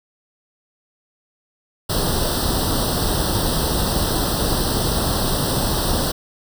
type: noise with comb filter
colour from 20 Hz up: pink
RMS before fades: -20 dBFS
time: 1.89-6.12 s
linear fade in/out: 10 ms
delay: 0.22 ms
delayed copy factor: +1
effects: none